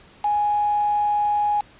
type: tone with quantisation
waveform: sine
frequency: 830.6 Hz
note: G#5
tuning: in tune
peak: -18 dBFS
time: 0.24-1.61 s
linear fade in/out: 5 ms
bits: 5
effects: pink hiss -50 dBFS RMS until 1.79 s + resampled to 8000 Hz